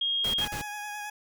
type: tone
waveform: sine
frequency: 3252 Hz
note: G#7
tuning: 37 cents flat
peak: -25 dBFS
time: 0.01-0.45 s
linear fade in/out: 5 ms
type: noise bursts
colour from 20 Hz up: pink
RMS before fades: -36 dBFS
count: 3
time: 0.24-0.618 s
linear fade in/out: 5 ms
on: 100 ms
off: 39 ms
type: tone with vibrato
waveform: 20% pulse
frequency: 833 Hz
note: G#5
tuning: 5 cents sharp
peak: -30 dBFS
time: 0.41-1.1 s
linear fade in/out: 5 ms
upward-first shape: sine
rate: 9.4 Hz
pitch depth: 20 cents each way
effects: none